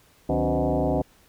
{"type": "tone with frequency modulation", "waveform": "sine", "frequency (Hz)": 180.6, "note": "F#3", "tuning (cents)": -42, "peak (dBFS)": -20, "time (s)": [0.29, 1.02], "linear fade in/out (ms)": 5, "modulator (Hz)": 111, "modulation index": 5.1, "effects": ["pink hiss -58 dBFS RMS until 1.28 s"]}